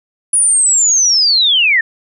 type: linear sweep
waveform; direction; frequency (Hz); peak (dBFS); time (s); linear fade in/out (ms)
sine; down; 9860 to 1749; -8; 0.33-1.81; 5
effects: none